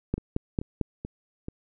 two click trains, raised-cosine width 3 ms, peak -21 / -12 dBFS, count 4 / 4, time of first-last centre 0.18-1.484 / 0.14-0.813 s, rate 2.3 / 4.46 Hz, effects none

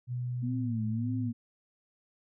sine tone with pitch glide, 123.47 to 112.57 Hz, B2 to A2, 0 to +40 cents, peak -31 dBFS, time 0.07-1.33 s, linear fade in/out 50 ms, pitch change -160 cents, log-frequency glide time 0.47-0.72 s
sine tone with vibrato, 235.7 Hz, A#3, 19 cents sharp, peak -32 dBFS, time 0.42-1.33 s, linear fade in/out 20 ms, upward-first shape sine, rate 1.7 Hz, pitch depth 160 cents each way
effects none

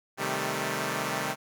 5% pulse chord, A half-diminished seventh, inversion first, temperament equal, 130.81 / 155.56 / 196 / 220 Hz, C3 / Eb3 / G3 / A3, 0 / 0 / 0 / 0 cents, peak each -23 dBFS, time 0.17-1.36 s, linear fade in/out 50 ms, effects none

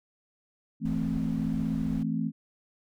sine chord, A minor, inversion second, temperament equal, 164.81 / 220 / 261.6 Hz, E3 / A3 / C4, 0 / 0 / 0 cents, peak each -31 / -30 / -32 dBFS, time 0.8-2.32 s, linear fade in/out 50 ms
brown noise, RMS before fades -40 dBFS, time 0.85-2.03 s, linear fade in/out 5 ms
effects none

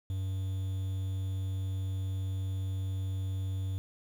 triangle tone with quantisation, 95.2 Hz, F#2, 50 cents sharp, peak -29 dBFS, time 0.1-3.78 s, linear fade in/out 0 ms, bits 9, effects none

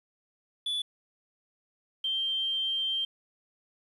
triangle / sine tone pair in turn, 3453 / 3152 Hz, A7 / G7, -33 / +9 cents, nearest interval major second, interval 158 cents, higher first, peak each -27 dBFS, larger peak neither, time 0.66-0.82 / 2.04-3.05 s, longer second, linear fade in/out 5 ms, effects resampled to 32000 Hz + 10-bit

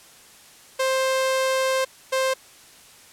sawtooth tone pair in turn, 526 / 526 Hz, C5 / C5, +9 / +9 cents, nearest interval unison, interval 0 cents, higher neither, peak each -16 dBFS, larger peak neither, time 0.79-1.85 / 2.12-2.34 s, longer first, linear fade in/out 10 ms, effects white hiss -49 dBFS RMS until 3.12 s + low-pass 11000 Hz 12 dB/octave

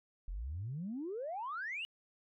sine exponential sweep, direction up, 40 to 2960 Hz, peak -37 dBFS, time 0.28-1.85 s, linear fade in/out 0 ms, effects tanh soft clip ceiling -33 dBFS

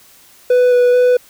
triangle tone with vibrato, 493.9 Hz, B4, in tune, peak -6 dBFS, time 0.5-1.17 s, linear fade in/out 5 ms, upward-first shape square, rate 2.3 Hz, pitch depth 9 cents each way, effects white hiss -46 dBFS RMS until 1.29 s

